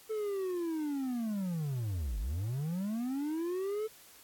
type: linear two-way sweep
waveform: triangle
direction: down then up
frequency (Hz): 442.7 to 46.05 to 442.7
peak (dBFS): -30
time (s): 0.09-3.88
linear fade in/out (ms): 20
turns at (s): 2.19
effects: white hiss -57 dBFS RMS until 4.23 s + AAC 64 kbps